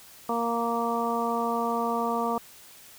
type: harmonic tone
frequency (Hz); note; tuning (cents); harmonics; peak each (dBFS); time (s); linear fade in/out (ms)
233.1; A#3; 0; 1 / 2 / 3 / 4 / 5; -31 / -31 / -31 / -31 / -31; 0.29-2.38; 2
effects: white hiss -50 dBFS RMS until 2.98 s